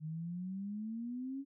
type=exponential sweep; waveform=sine; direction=up; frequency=152.2 to 280 Hz; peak=-38 dBFS; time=0-1.45 s; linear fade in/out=50 ms; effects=none